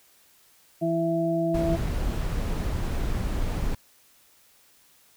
harmonic tone, 166.1 Hz, E3, 13 cents sharp, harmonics 1 / 2 / 4, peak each -28 / -26 / -26 dBFS, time 0.81-1.77 s, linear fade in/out 20 ms
brown noise, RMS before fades -27 dBFS, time 1.54-3.75 s, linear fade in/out 5 ms
effects white hiss -59 dBFS RMS until 5.16 s

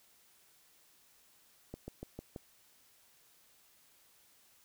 slowing click train, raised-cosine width 2 ms, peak -29 dBFS, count 5, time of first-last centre 1.74-2.362 s, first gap 140 ms, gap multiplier 1.07, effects white hiss -66 dBFS RMS until 4.64 s

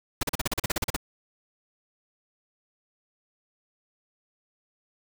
pink noise bursts, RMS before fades -26 dBFS, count 13, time 0.21-0.964 s, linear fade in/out 5 ms, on 22 ms, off 39 ms, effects none

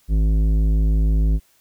sine tone with tanh clipping, 53.1 Hz, G#1, 39 cents sharp, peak -16 dBFS, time 0.08-1.4 s, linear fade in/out 50 ms, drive 12 dB, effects white hiss -59 dBFS RMS until 1.6 s

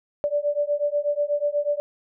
sine beating tone pair, 580 / 588.2 Hz, D5 / D5, -22 / +3 cents, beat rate 8.2 Hz, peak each -24 dBFS, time 0.24-1.8 s, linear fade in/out 0 ms, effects none

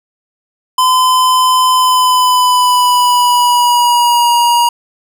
square tone with pitch glide, 1020 to 951.7 Hz, C6 to A#5, -44 to +36 cents, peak -8 dBFS, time 0.78-4.69 s, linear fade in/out 5 ms, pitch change -120 cents, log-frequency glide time 1.73-4.32 s, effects none

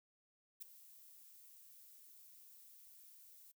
violet noise with ADSR envelope, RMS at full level -45 dBFS, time 0.6-3.52 s, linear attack 24 ms, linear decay 4 ms, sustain -16 dB, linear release 10 ms, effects noise-tail reverb RT60 0.1 s tail -23 dB re dry

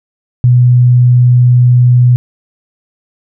sine tone, 123.47 Hz, B2, in tune, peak -3 dBFS, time 0.44-2.16 s, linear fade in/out 0 ms, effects none

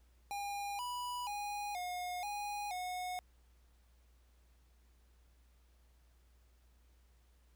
square tone with pitch steps, 809 / 982 / 822 / 719 / 823 / 728 Hz, G#5 / B5 / G#5 / F#5 / G#5 / F#5, -46 / -10 / -18 / -50 / -16 / -28 cents, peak -39 dBFS, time 0.31-3.19 s, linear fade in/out 0 ms, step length 480 ms, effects added 60 Hz sine -64 dBFS peak until 7.55 s + pink hiss -75 dBFS RMS until 7.55 s

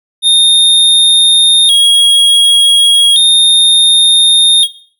square tone with vibrato, 3476 Hz, A7, 22 cents flat, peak -5 dBFS, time 0.22-4.68 s, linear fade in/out 50 ms, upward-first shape square, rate 0.34 Hz, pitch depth 91 cents each way, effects noise-tail reverb RT60 0.5 s tail -18 dB re dry

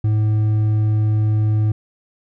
triangle tone with hard clipping, 107.4 Hz, A2, 41 cents flat, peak -15 dBFS, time 0.04-1.72 s, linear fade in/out 5 ms, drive 7 dB, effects none

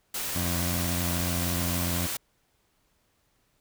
white noise, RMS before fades -32 dBFS, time 0.14-2.17 s, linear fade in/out 5 ms
20% pulse tone with vibrato, 86.9 Hz, F2, 8 cents flat, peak -23 dBFS, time 0.35-2.07 s, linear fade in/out 10 ms, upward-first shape triangle, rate 3.6 Hz, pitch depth 12 cents each way
effects pink hiss -70 dBFS RMS until 3.6 s

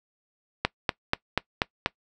click train, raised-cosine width 0.3 ms, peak -5 dBFS, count 6, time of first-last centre 0.65-1.861 s, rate 4.13 Hz, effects noise-tail reverb RT60 0.1 s tail -22 dB re dry

